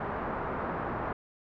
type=low-pass noise; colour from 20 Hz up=white; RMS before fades=-34 dBFS; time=0-1.13 s; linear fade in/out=5 ms; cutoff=1300 Hz; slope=24 dB/octave; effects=none